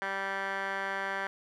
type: tone with band-pass filter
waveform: 15% pulse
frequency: 195 Hz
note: G3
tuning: 9 cents flat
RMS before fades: -34 dBFS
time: 0.02-1.27 s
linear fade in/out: 0 ms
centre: 1400 Hz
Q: 5.9
effects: none